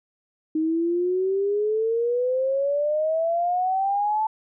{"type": "exponential sweep", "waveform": "sine", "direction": "up", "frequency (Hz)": [311.1, 880], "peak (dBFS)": -20, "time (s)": [0.55, 4.27], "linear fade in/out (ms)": 5, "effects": []}